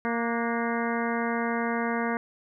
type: harmonic tone with a mistuned harmonic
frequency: 232.7 Hz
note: A#3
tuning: 3 cents flat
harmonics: 1 / 2 / 3 / 4 / 5 / 6 / 7 / 8 / 9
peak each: -29 / -32 / -34 / -35 / -36 / -37 / -37 / -38 / -39 dBFS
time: 0.05-2.17 s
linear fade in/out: 0 ms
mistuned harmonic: 6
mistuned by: +67 cents
effects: none